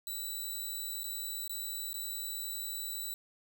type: tone with dropouts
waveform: 5% pulse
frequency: 3951 Hz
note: B7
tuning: in tune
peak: -29 dBFS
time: 0.07-3.14 s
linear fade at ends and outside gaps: 1 ms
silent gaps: 1.034-1.041 / 1.478-1.495 / 1.931-1.942 s
effects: none